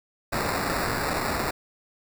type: noise with sample-and-hold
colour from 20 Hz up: violet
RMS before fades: -27 dBFS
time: 0.32-1.51 s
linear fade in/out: 10 ms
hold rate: 3150 Hz
effects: none